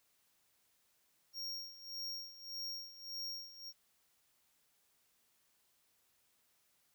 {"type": "tone with tremolo", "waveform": "square", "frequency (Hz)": 5570, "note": "F8", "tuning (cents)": -5, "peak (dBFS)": -40, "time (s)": [1.33, 3.73], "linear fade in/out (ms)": 50, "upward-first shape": "sine", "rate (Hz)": 1.7, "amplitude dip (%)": 80, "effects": ["white hiss -75 dBFS RMS until 6.94 s"]}